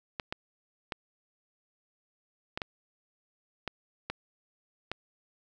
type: clicks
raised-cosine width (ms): 0.3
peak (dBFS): -17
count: 8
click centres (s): 0.198 / 0.325 / 0.922 / 2.575 / 2.618 / 3.677 / 4.1 / 4.916
effects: none